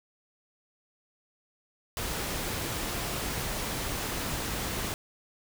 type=noise; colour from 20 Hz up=pink; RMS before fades=-33 dBFS; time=1.97-4.94 s; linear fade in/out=0 ms; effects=none